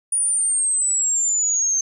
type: exponential sweep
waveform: sine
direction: down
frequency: 9630 to 6272 Hz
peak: -17 dBFS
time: 0.12-1.81 s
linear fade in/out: 5 ms
effects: none